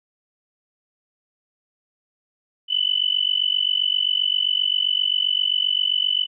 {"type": "tone with amplitude modulation", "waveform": "sine", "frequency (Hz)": 2995, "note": "F#7", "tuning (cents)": 20, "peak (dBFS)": -14, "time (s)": [2.68, 6.27], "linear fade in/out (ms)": 50, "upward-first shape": "sine", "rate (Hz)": 47.6, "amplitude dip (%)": 95, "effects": []}